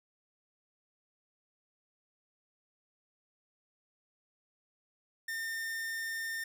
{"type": "tone", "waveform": "45% pulse", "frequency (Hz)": 1811, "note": "A6", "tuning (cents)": 49, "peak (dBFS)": -35, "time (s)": [5.28, 6.44], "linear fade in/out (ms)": 5, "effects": []}